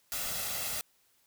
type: noise with comb filter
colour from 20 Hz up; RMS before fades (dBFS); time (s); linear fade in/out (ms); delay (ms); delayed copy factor
white; -35; 0.12-0.81; 0; 1.5; +0.6
effects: white hiss -69 dBFS RMS until 1.26 s